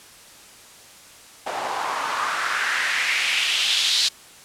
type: noise with band-pass filter sweep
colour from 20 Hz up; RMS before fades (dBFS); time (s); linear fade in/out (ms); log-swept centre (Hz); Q
white; -23; 1.46-4.09; 10; 700 to 4200; 2.9
effects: white hiss -46 dBFS RMS until 4.44 s + low-pass 10000 Hz 12 dB/octave